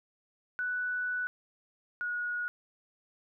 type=tone pair in turn; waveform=sine; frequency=1484 / 1451.8 Hz; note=F#6 / F#6; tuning=+5 / -33 cents; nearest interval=unison; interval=38 cents; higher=first; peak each=-30 / -31 dBFS; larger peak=first; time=0.59-1.27 / 2.01-2.48 s; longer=first; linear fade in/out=0 ms; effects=none